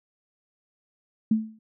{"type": "tone with exponential decay", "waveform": "sine", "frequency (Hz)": 219.3, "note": "A3", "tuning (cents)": -6, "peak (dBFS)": -15, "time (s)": [1.31, 1.59], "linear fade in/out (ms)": 5, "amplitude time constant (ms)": 60, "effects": []}